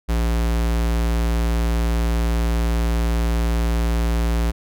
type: tone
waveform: square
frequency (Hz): 57.5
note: A#1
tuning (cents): -23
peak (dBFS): -18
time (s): 0.08-4.52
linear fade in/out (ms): 20
effects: none